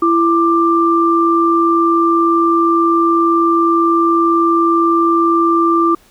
sine tone pair together, 335.1 / 1183 Hz, E4 / D6, +29 / +12 cents, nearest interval octave + minor seventh, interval 2183 cents, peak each -12 dBFS, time 0.02-5.95 s, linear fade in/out 5 ms, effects pink hiss -49 dBFS RMS until 6.1 s

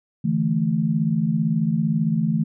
sine chord, D suspended second, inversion none, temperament equal, 146.83 / 164.81 / 220 Hz, D3 / E3 / A3, 0 / 0 / 0 cents, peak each -26 / -21 / -22 dBFS, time 0.24-2.44 s, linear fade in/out 10 ms, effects none

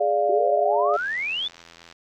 sine chord, D diminished, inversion second, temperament equal, 415.3 / 587.3 / 698.5 Hz, Ab4 / D5 / F5, 0 / 0 / 0 cents, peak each -25 / -22 / -22 dBFS, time 0-0.97 s, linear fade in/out 10 ms
sine exponential sweep, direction up, 365.3 to 3589 Hz, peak -24 dBFS, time 0.29-1.48 s, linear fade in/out 5 ms
click train, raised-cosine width 0.2 ms, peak -27 dBFS, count 84, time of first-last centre 0.94-1.925 s, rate 84.3 Hz
effects AAC 64 kbps

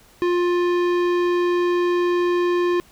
sine tone with tanh clipping, 352.3 Hz, F4, 15 cents sharp, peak -19 dBFS, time 0.22-2.8 s, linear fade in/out 0 ms, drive 17 dB, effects pink hiss -52 dBFS RMS until 2.91 s

